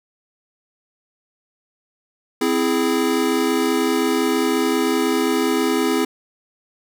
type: chord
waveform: square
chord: C augmented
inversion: none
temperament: equal with one note detuned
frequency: 260 / 329.6 / 415.3 Hz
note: C4 / E4 / G#4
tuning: -11 / 0 / 0 cents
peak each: -22 dBFS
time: 2.41-6.05 s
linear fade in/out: 5 ms
effects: none